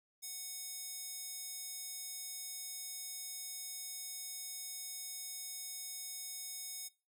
square tone with high-pass filter, 740 Hz, F#5, in tune, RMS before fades -45 dBFS, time 0.22-6.89 s, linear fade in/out 20 ms, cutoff 6700 Hz, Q 1.1, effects noise-tail reverb RT60 0.3 s tail -20 dB re dry

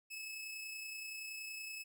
sawtooth tone with amplitude modulation, 2594 Hz, E7, 28 cents flat, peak -39 dBFS, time 0.1-1.84 s, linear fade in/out 20 ms, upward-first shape sine, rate 30.6 Hz, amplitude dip 30%, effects none

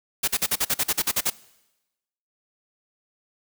white noise bursts, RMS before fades -22 dBFS, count 12, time 0.23-1.302 s, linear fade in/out 10 ms, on 49 ms, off 44 ms, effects noise-tail reverb RT60 1.0 s tail -21 dB re dry

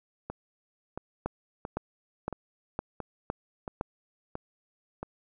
two click trains, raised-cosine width 1 ms, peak -21 / -16 dBFS, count 8 / 6, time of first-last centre 0.3-5.03 / 1.26-3.811 s, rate 1.48 / 1.96 Hz, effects none

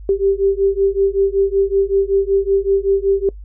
sine beating tone pair, 390 / 395.3 Hz, G4 / G4, -9 / +15 cents, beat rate 5.3 Hz, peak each -16 dBFS, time 0.09-3.29 s, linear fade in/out 2 ms, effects noise-tail reverb RT60 0.1 s tail -22 dB re dry + added 50 Hz sine -31 dBFS peak until 3.44 s

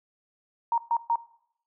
sine tone bursts, 932.3 Hz, A#5, in tune, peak -21 dBFS, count 3, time 0.72-1.157 s, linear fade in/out 2 ms, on 59 ms, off 130 ms, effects noise-tail reverb RT60 0.7 s tail -19 dB re dry

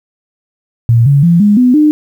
sine tone with pitch steps, 116.54 / 141.01 / 170.62 / 206.5 / 249.8 / 302.3 Hz, A#2 / C#3 / F3 / G#3 / B3 / D#4, 0 / +30 / -40 / -10 / +20 / -50 cents, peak -4 dBFS, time 0.89-1.91 s, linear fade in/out 0 ms, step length 170 ms, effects 7-bit

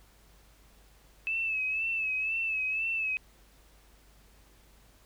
sine tone with vibrato, 2608 Hz, E7, 19 cents flat, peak -28 dBFS, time 1.27-3.17 s, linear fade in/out 0 ms, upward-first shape sine, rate 2 Hz, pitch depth 55 cents each way, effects added 50 Hz sine -59 dBFS peak until 5.05 s + pink hiss -62 dBFS RMS until 5.05 s

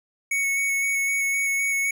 square tone with vibrato, 2217 Hz, C#7, in tune, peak -22 dBFS, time 0.31-1.91 s, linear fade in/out 5 ms, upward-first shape square, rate 3.9 Hz, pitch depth 10 cents each way, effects none

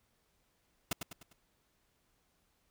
pink noise with echo, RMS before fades -32 dBFS, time 0.91-0.93 s, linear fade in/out 5 ms, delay 100 ms, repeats 4, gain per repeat -7 dB, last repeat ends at 1.33 s, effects pink hiss -75 dBFS RMS until 2.7 s

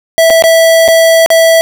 square tone with dropouts, 656 Hz, E5, 9 cents flat, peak -4 dBFS, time 0.18-1.61 s, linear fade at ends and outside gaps 0 ms, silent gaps 0.301-0.305 / 0.423-0.439 / 0.879-0.885 / 1.261-1.303 s, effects none

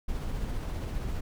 brown noise with tremolo, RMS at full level -31 dBFS, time 0.08-1.21 s, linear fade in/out 10 ms, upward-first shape triangle, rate 15 Hz, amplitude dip 30%, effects none

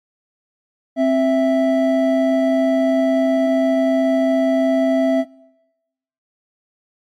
triangle tone pair together, 263.6 / 659.3 Hz, C4 / E5, +13 / 0 cents, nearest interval octave + major third, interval 1587 cents, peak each -14 dBFS, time 0.96-5.25 s, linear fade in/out 50 ms, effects noise-tail reverb RT60 1.0 s tail -25 dB re dry + AAC 48 kbps

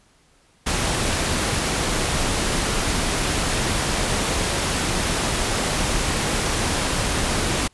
pink noise, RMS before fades -22 dBFS, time 0.66-7.68 s, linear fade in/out 10 ms, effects pink hiss -58 dBFS RMS until 7.73 s + resampled to 24000 Hz

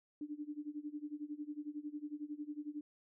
sine tone with tremolo, 296.8 Hz, D4, 18 cents sharp, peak -38 dBFS, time 0.21-2.81 s, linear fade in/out 2 ms, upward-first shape sine, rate 11 Hz, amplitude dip 90%, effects none

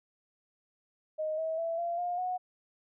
sine tone with pitch steps, 622.3 / 642.8 / 663.9 / 685.7 / 708.3 / 731.5 Hz, D#5 / E5 / E5 / F5 / F5 / F#5, 0 / -44 / +12 / -32 / +24 / -20 cents, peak -30 dBFS, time 1.18-2.38 s, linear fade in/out 20 ms, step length 200 ms, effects none

